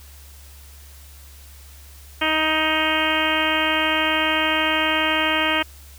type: harmonic tone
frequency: 313.4 Hz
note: D#4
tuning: 13 cents sharp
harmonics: 1 / 2 / 3 / 4 / 5 / 6 / 7 / 8 / 9 / 10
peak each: -27 / -27 / -27 / -27 / -27 / -27 / -27 / -27 / -27 / -27 dBFS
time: 2.21-5.63 s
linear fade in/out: 10 ms
effects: added 70 Hz sine -42 dBFS peak until 5.98 s + white hiss -48 dBFS RMS until 5.98 s